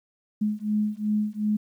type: beating tone pair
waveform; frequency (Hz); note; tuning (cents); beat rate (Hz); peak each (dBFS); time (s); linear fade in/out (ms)
sine; 210 / 212.7; G#3 / G#3; +19 / +42; 2.7; -26; 0.41-1.57; 10
effects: 10-bit